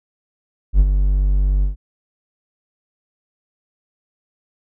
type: tone with ADSR envelope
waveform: triangle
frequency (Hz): 48.4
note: G1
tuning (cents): -21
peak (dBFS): -4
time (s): 0.73-1.76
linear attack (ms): 69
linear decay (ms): 42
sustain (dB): -7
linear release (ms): 130
effects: none